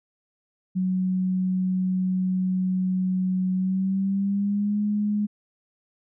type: tone with pitch glide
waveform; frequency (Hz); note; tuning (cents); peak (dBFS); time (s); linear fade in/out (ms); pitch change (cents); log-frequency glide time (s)
sine; 185.4 to 208.1; F#3 to G#3; +4 to +4; -21; 0.75-5.27; 20; +200; 3.54-4.8
effects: none